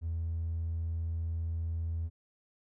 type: tone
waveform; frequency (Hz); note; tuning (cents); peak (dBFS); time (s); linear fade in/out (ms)
triangle; 82.5; E2; +2; -28; 0.01-2.1; 50
effects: tanh soft clip ceiling -28 dBFS